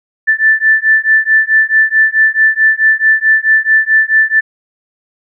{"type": "beating tone pair", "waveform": "sine", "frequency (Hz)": [1760, 1764.6], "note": ["A6", "A6"], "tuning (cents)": [0, 5], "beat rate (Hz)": 4.6, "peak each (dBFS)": -10, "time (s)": [0.27, 4.41], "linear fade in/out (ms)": 20, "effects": []}